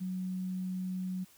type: tone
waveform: sine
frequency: 185 Hz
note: F#3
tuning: in tune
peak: -33 dBFS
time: 0-1.25 s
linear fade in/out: 20 ms
effects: white hiss -61 dBFS RMS until 1.37 s